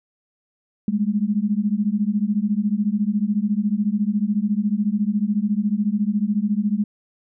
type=beating tone pair; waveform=sine; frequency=200.9 / 214.9 Hz; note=G3 / A3; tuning=+43 / -41 cents; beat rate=14 Hz; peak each=-21 dBFS; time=0.88-6.84 s; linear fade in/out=2 ms; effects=none